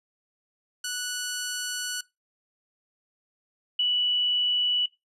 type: tone pair in turn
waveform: 10% pulse / sine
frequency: 1477 / 2954 Hz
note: F#6 / F#7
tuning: -3 / -3 cents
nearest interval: octave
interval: 1200 cents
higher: second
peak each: -21 dBFS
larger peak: neither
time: 0.84-2.01 / 3.79-4.86 s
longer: first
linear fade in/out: 5 ms
effects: noise-tail reverb RT60 0.2 s tail -19 dB re dry + resampled to 32000 Hz